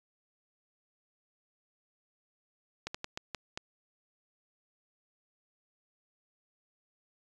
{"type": "slowing click train", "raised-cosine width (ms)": 0.2, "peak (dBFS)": -19, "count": 6, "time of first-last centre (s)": [2.87, 3.575], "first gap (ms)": 75, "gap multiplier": 1.32, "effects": ["resampled to 24000 Hz"]}